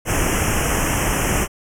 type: band-stop noise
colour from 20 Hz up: pink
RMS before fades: -19 dBFS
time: 0.05-1.48 s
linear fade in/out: 50 ms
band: 3100 to 5500 Hz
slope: 96 dB/octave
effects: low-pass 12000 Hz 12 dB/octave